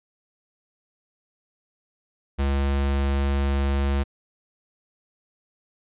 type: tone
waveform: square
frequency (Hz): 69.3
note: C#2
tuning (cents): 0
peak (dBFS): -21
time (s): 2.38-4.04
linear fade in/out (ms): 20
effects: resampled to 8000 Hz